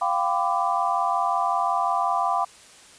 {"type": "chord", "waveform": "sine", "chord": "G dominant seventh", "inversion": "third", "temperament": "equal with one note detuned", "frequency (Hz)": [698.5, 784, 1003.9, 1174.7], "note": ["F5", "G5", "B5", "D6"], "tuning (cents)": [0, 0, 28, 0], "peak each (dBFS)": -26, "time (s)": [0.01, 2.45], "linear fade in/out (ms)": 10, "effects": ["white hiss -49 dBFS RMS until 2.98 s", "resampled to 22050 Hz"]}